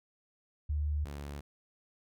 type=tone pair in turn; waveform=sine / sawtooth; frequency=74.4 / 71.68 Hz; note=D2 / D2; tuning=+23 / -41 cents; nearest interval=minor second; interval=64 cents; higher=first; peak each=-29 / -36 dBFS; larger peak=first; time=0.69-1.05 / 1.05-1.41 s; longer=neither; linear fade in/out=10 ms; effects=none